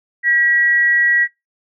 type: tone pair together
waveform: sine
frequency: 1618 / 1924.1 Hz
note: G#6 / B6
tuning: -46 / -46 cents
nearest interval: minor third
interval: 300 cents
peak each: -23 / -11 dBFS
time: 0.23-1.28 s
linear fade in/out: 50 ms
effects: noise-tail reverb RT60 0.2 s tail -24 dB re dry